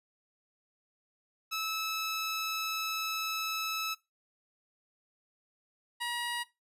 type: tone pair in turn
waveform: 15% pulse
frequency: 1304 / 956.2 Hz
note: E6 / A#5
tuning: -19 / +44 cents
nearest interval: perfect fourth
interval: 537 cents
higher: first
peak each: -26 / -26 dBFS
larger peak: neither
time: 1.51-3.95 / 6-6.44 s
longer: first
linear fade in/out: 20 ms
effects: noise-tail reverb RT60 0.2 s tail -17 dB re dry + resampled to 32000 Hz